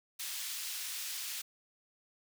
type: high-pass noise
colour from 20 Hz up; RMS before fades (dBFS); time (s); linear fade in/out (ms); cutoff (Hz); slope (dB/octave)
pink; -40; 0.19-1.42; 10; 3000; 12
effects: none